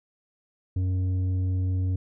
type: tone with tanh clipping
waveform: triangle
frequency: 92.5 Hz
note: F#2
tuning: in tune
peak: -24 dBFS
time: 0.76-1.96 s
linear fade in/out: 5 ms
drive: 11 dB
effects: none